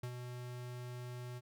square tone with ADSR envelope, 123.47 Hz, B2, in tune, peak -39 dBFS, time 0.03-1.41 s, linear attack 5 ms, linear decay 70 ms, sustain -5 dB, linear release 37 ms, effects none

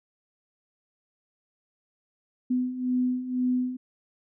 sine beating tone pair, 250 / 252 Hz, B3 / B3, +21 / +35 cents, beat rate 2 Hz, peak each -30 / -25 dBFS, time 2.5-3.77 s, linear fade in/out 10 ms, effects none

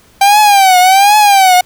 45% pulse tone with vibrato, 784 Hz, G5, in tune, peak -4 dBFS, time 0.21-1.61 s, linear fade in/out 5 ms, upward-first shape triangle, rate 1.3 Hz, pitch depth 150 cents each way, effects pink hiss -46 dBFS RMS until 1.65 s

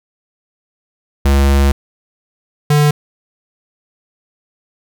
square tone pair in turn, 69.3 / 147.91 Hz, C#2 / D3, 0 / +13 cents, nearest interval octave + minor second, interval 1313 cents, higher second, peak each -9 dBFS, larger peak neither, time 1.25-1.72 / 2.7-2.91 s, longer first, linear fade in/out 5 ms, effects none

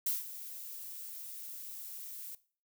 violet noise with ADSR envelope, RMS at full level -31 dBFS, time 0.06-2.35 s, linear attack 7 ms, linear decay 160 ms, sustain -14 dB, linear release 3 ms, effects noise-tail reverb RT60 0.4 s tail -18 dB re dry

